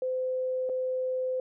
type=tone with dropouts; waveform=sine; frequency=513 Hz; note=C5; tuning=34 cents flat; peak=-27 dBFS; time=0.02-1.4 s; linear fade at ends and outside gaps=2 ms; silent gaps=0.692-0.696 s; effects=none